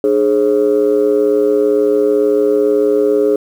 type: tone with amplitude modulation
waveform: sine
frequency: 418.8 Hz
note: G#4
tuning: 15 cents sharp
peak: -4 dBFS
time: 0.04-3.36 s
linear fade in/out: 2 ms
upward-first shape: sine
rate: 118 Hz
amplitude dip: 100%
effects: tanh soft clip ceiling -3 dBFS + 7-bit